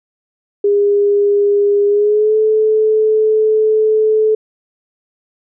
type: tone with pitch glide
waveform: sine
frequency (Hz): 407 to 433.7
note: G#4 to A4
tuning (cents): -35 to -25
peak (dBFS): -9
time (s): 0.64-4.35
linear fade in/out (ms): 5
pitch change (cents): +110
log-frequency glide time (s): 1.87-2.36
effects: none